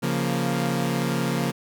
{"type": "chord", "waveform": "sawtooth", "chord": "Bb minor", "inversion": "first", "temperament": "equal", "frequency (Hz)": [138.59, 174.61, 233.1], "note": ["Db3", "F3", "Bb3"], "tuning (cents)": [0, 0, 0], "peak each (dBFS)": -23, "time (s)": [0.02, 1.52], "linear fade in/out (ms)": 20, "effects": []}